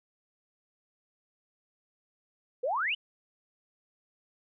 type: exponential sweep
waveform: sine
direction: up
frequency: 463.4 to 3136 Hz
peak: -27 dBFS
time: 2.63-2.95 s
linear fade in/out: 10 ms
effects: none